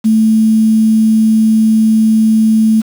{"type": "tone with quantisation", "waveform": "sine", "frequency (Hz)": 220, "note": "A3", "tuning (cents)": 0, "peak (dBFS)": -6, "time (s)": [0.04, 2.82], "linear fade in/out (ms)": 20, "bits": 5, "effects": []}